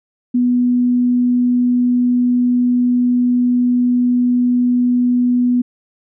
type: tone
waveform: sine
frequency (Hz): 246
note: B3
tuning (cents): -7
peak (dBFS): -11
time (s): 0.34-5.62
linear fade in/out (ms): 10
effects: none

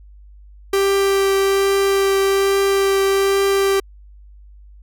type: tone with vibrato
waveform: 45% pulse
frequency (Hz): 392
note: G4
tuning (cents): 0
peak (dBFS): -14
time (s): 0.73-3.8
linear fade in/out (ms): 5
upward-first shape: triangle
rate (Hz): 1.2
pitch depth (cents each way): 9
effects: added 50 Hz sine -40 dBFS peak until 4.82 s

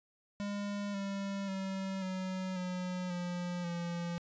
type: tone with pitch steps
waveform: square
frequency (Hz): 203.1 / 197.55 / 192.14 / 186.89 / 181.78 / 176.81 / 171.97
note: G#3 / G3 / G3 / F#3 / F#3 / F3 / F3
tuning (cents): -38 / +14 / -34 / +18 / -30 / +22 / -26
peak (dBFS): -36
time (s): 0.4-4.18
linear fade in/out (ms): 0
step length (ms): 540
effects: resampled to 16000 Hz

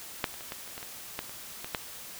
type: clicks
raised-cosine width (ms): 0.3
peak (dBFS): -10 / -28 / -27 / -20 / -29 / -24 / -25 / -16 / -27 / -21 / -12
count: 11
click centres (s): 0.242 / 0.341 / 0.408 / 0.521 / 0.677 / 0.779 / 0.829 / 1.191 / 1.295 / 1.645 / 1.748
effects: white hiss -44 dBFS RMS until 2.19 s

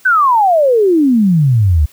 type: exponential sweep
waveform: sine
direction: down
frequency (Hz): 1562 to 70.1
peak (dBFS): -7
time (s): 0.05-1.86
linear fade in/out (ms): 10
effects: white hiss -46 dBFS RMS until 1.92 s

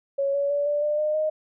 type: tone with pitch steps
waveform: sine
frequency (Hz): 554.4 / 564.7 / 575.3 / 586 / 596.9 / 608.1 / 619.4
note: C#5 / C#5 / D5 / D5 / D5 / D#5 / D#5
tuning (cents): 0 / +32 / -36 / -4 / +28 / -40 / -8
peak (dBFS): -21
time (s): 0.18-1.3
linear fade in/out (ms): 10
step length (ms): 160
effects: none

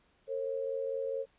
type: tone pair together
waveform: sine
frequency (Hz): 455 / 539.6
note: A#4 / C#5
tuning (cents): -42 / -47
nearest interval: minor third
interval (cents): 295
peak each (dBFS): -36 / -34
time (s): 0.27-1.26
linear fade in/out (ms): 50
effects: pink hiss -69 dBFS RMS until 1.38 s + resampled to 8000 Hz

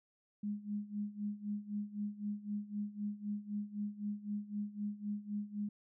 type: tone with tremolo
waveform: sine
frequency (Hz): 206.9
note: G#3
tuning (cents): -6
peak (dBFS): -34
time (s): 0.43-5.69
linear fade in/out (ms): 5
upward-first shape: sine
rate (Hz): 3.9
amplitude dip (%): 85
effects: none

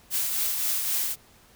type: noise with tremolo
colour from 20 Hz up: blue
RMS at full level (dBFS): -25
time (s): 0.1-1.16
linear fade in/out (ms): 50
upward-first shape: triangle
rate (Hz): 3.8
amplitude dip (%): 40
effects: pink hiss -56 dBFS RMS until 1.55 s

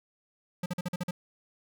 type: tone bursts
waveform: square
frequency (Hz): 178.4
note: F3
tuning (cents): +37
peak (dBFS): -30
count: 7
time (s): 0.63-1.11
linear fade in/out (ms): 5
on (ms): 30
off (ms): 45
effects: none

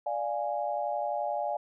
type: chord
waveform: sine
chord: D diminished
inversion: none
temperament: equal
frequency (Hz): 587.3 / 698.5 / 830.6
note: D5 / F5 / Ab5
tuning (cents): 0 / 0 / 0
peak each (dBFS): -33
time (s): 0.06-1.57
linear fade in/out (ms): 5
effects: none

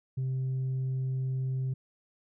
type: tone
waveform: sine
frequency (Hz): 130.81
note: C3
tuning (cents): 0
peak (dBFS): -26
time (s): 0.17-1.74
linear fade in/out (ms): 10
effects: tanh soft clip ceiling -27 dBFS

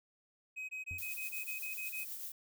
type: tone bursts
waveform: triangle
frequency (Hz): 2530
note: D#7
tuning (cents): +28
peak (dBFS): -38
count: 10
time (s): 0.56-2.049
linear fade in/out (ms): 20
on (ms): 130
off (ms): 21
type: tone with exponential decay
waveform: triangle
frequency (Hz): 87.9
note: F2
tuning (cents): +12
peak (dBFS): -38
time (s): 0.91-1.1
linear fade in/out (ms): 0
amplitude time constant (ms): 41
type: noise with tremolo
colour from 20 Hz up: violet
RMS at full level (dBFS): -42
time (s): 0.98-2.32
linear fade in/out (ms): 5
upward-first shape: triangle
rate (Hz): 8.1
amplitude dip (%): 45
effects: none

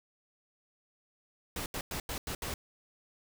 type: noise bursts at uneven times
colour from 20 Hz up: pink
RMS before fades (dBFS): -37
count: 6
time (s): 1.56-1.66 / 1.74-1.81 / 1.91-2 / 2.09-2.18 / 2.27-2.35 / 2.42-2.54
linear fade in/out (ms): 2
effects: none

